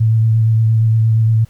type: tone with vibrato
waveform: sine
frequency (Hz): 111.7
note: A2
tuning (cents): +27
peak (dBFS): -9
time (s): 0-1.45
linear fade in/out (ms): 10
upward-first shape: sine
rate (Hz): 8.6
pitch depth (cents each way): 21
effects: pink hiss -53 dBFS RMS until 1.49 s